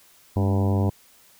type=harmonic tone with a mistuned harmonic; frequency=98 Hz; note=G2; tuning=in tune; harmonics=1 / 2 / 3 / 4 / 5 / 6 / 7 / 8 / 9 / 10; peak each=-20 / -26 / -30 / -32 / -34 / -36 / -37 / -38 / -39 / -40 dBFS; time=0.36-0.9 s; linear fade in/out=5 ms; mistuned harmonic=2; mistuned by=+79 cents; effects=white hiss -55 dBFS RMS until 1.39 s